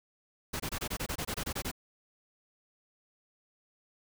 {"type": "noise bursts", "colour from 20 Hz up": "pink", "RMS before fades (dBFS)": -35, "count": 13, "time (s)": [0.53, 1.715], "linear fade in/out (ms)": 10, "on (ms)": 69, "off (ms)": 24, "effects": []}